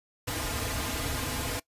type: noise with comb filter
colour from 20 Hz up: pink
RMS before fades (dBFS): -32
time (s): 0.27-1.6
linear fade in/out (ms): 10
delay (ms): 5.3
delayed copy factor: -0.95
effects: noise-tail reverb RT60 0.1 s tail -21 dB re dry + resampled to 32000 Hz